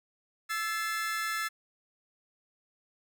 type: tone cluster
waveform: 40% pulse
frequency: 1323 / 1727 / 2095 Hz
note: E6 / A6 / C7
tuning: +6 / -33 / +2 cents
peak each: -33 / -34 / -37 dBFS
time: 0.49-1.49 s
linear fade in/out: 20 ms
effects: none